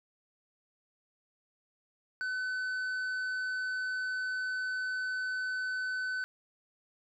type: tone with tanh clipping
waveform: sine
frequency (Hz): 1511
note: F#6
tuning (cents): +36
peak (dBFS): -33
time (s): 2.21-6.24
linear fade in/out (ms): 0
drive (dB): 6
effects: none